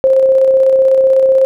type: tone with tremolo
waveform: sine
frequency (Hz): 530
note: C5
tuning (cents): +22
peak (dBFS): -5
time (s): 0.04-1.45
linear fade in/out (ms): 0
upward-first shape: square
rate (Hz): 16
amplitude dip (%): 25
effects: none